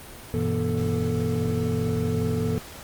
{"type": "tone cluster", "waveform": "triangle", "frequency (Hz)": [96.8, 121.8, 163.8, 239.8, 440.9], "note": ["G2", "B2", "E3", "A#3", "A4"], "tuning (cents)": [-21, -24, -11, 49, 4], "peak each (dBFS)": -27, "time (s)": [0.34, 2.58], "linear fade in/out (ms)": 0, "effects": ["pink hiss -42 dBFS RMS until 2.83 s", "Opus 32 kbps"]}